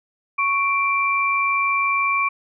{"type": "tone pair together", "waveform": "sine", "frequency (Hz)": [1110, 2352], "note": ["C#6", "D7"], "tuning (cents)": [2, 2], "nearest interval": "octave + minor second", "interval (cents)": 1300, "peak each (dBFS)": -20, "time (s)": [0.38, 2.29], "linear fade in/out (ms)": 10, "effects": []}